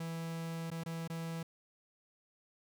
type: tone with dropouts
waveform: 45% pulse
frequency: 164.81 Hz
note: E3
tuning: in tune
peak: -38 dBFS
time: 0-1.43 s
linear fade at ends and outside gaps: 5 ms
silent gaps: 0.704-0.714 / 0.836-0.86 / 1.077-1.099 s
effects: none